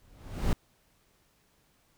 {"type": "noise with exponential growth", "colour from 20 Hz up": "brown", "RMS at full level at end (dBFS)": -23, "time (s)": [0.02, 0.53], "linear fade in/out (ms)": 2, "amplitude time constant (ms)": 110, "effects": ["pink hiss -68 dBFS RMS until 1.97 s"]}